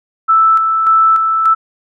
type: tone with tremolo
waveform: sine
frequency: 1318.5 Hz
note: E6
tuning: in tune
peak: -6 dBFS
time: 0.28-1.55 s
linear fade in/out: 20 ms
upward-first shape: square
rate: 1.7 Hz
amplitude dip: 40%
effects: none